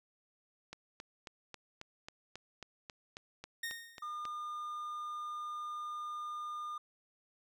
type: click train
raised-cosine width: 0.2 ms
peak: -28 dBFS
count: 14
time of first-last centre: 0.73-4.253 s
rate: 3.69 Hz
type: tone with exponential decay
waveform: sawtooth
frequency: 1849 Hz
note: A#6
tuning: 15 cents flat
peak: -32 dBFS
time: 3.63-4.19 s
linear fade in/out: 5 ms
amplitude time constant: 120 ms
type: tone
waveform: triangle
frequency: 1211 Hz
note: D#6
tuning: 47 cents flat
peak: -37 dBFS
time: 4.02-6.78 s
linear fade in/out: 5 ms
effects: none